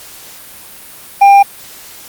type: tone with hard clipping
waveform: sine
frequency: 798 Hz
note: G5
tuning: 31 cents sharp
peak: -3 dBFS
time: 1.21-1.43 s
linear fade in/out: 10 ms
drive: 4 dB
effects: white hiss -34 dBFS RMS until 2.08 s + Opus 48 kbps